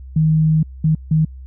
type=tone bursts at uneven times; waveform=sine; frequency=157.2 Hz; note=D#3; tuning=18 cents sharp; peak=-11 dBFS; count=3; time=0.16-0.63 / 0.84-0.95 / 1.11-1.25 s; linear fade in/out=5 ms; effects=added 65 Hz sine -32 dBFS peak until 1.46 s